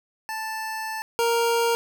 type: tone pair in turn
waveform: 25% pulse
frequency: 880 / 466.2 Hz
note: A5 / A#4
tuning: 0 / 0 cents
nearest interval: major seventh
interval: 1100 cents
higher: first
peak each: -25 / -16 dBFS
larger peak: second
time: 0.29-1.02 / 1.19-1.75 s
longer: first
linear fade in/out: 0 ms
effects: none